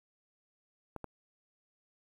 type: clicks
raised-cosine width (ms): 1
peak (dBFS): -26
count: 2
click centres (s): 0.963 / 1.043
effects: 10-bit